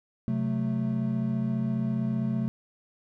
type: chord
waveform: triangle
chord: F# diminished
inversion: second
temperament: equal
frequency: 130.81 / 185 / 220 Hz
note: C3 / F#3 / A3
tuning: 0 / 0 / 0 cents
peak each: -28 / -31 / -26 dBFS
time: 0.28-2.48 s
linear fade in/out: 0 ms
effects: none